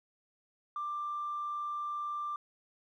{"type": "tone with tanh clipping", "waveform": "triangle", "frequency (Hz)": 1183, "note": "D6", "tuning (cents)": 12, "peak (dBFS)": -34, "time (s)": [0.76, 2.36], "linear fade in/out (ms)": 2, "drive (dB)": 4, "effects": []}